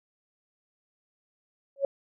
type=tone with exponential growth; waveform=sine; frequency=553 Hz; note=C#5; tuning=4 cents flat; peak=-18 dBFS; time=1.76-1.85 s; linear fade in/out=2 ms; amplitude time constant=18 ms; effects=none